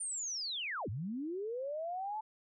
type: linear two-way sweep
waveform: sine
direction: down then up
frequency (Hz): 9160 to 88.7 to 882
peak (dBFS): -36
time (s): 0-2.21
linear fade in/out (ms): 10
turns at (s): 0.89
effects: none